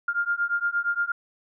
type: beating tone pair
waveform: sine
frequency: 1400 / 1408.6 Hz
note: F6 / F6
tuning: +4 / +14 cents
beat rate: 8.6 Hz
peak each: -26 dBFS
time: 0.08-1.12 s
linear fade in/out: 5 ms
effects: none